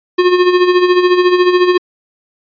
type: tone with tremolo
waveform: square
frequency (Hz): 360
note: F#4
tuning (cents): -47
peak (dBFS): -6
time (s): 0.18-1.78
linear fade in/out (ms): 10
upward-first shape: sine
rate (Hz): 14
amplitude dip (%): 60
effects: resampled to 11025 Hz